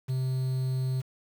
triangle tone with quantisation, 130 Hz, C3, 11 cents flat, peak -24 dBFS, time 0.08-1.02 s, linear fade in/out 20 ms, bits 8, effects none

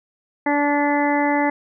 harmonic tone, 289.6 Hz, D4, 24 cents flat, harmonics 1 / 2 / 3 / 4 / 5 / 6 / 7, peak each -20 / -24 / -21 / -33 / -35 / -28 / -26 dBFS, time 0.46-1.5 s, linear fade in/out 5 ms, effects none

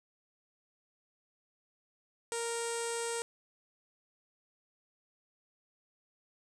sawtooth tone with low-pass filter, 465.7 Hz, A#4, 2 cents flat, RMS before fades -36 dBFS, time 2.32-3.22 s, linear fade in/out 0 ms, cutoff 8500 Hz, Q 6.3, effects none

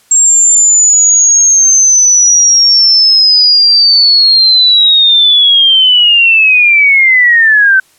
sine linear sweep, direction down, 7530 to 1522 Hz, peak -3 dBFS, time 0.11-7.8 s, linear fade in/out 5 ms, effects white hiss -48 dBFS RMS until 7.98 s + low-pass 12000 Hz 12 dB/octave

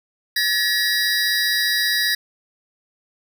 square tone cluster, 1715 / 1900 / 3904 / 4848 Hz, A6 / A#6 / B7 / D#8, -45 / +33 / -21 / -46 cents, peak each -24 dBFS, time 0.36-2.15 s, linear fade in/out 5 ms, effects none

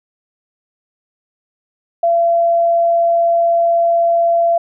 sine tone, 679 Hz, F5, 49 cents flat, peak -10 dBFS, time 2.03-4.58 s, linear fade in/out 5 ms, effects none

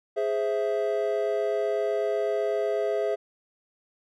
triangle chord, Ab augmented, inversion none, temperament equal, 415.3 / 523.3 / 659.3 Hz, Ab4 / C5 / E5, 0 / 0 / 0 cents, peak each -25 / -29 / -26 dBFS, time 0.16-3.16 s, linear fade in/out 20 ms, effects none

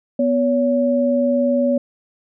sine tone pair together, 246.9 / 564.9 Hz, B3 / C#5, 0 / +33 cents, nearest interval octave + major second, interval 1433 cents, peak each -17 dBFS, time 0.19-1.78 s, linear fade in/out 5 ms, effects none

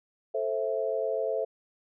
sine chord, A minor, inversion none, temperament just, 440 / 528 / 660 Hz, A4 / C5 / E5, 0 / +16 / +2 cents, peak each -31 dBFS, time 0.34-1.45 s, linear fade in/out 10 ms, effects none

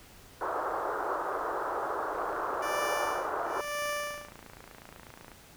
white band-pass noise, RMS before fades -33 dBFS, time 0.41-3.61 s, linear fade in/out 2 ms, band 340 to 1400 Hz, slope 48 dB/octave
click train, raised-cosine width 0.5 ms, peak -32 dBFS, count 90, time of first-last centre 2.15-5.317 s, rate 28.1 Hz
15% pulse tone with tremolo, 587.3 Hz, D5, in tune, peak -24 dBFS, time 2.62-4.33 s, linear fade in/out 5 ms, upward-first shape sine, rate 1 Hz, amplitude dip 100%
effects pink hiss -54 dBFS RMS until 5.56 s

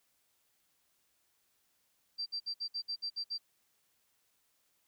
sine tone bursts, 4699 Hz, D8, in tune, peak -34 dBFS, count 9, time 2.18-3.382 s, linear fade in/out 20 ms, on 82 ms, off 58 ms, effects white hiss -75 dBFS RMS until 4.87 s

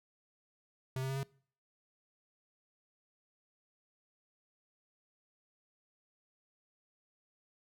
square tone with pitch steps, 130.81 / 132.87 / 134.95 / 137.08 Hz, C3 / C3 / C#3 / C#3, 0 / +27 / -46 / -19 cents, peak -35 dBFS, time 0.96-1.232 s, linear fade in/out 2 ms, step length 68 ms, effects noise-tail reverb RT60 0.5 s tail -23 dB re dry

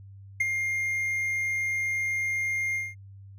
triangle tone with ADSR envelope, 2118 Hz, C7, 21 cents sharp, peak -18 dBFS, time 0.4-2.95 s, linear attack 7 ms, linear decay 26 ms, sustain -6 dB, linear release 200 ms, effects added 98 Hz sine -44 dBFS peak until 3.38 s

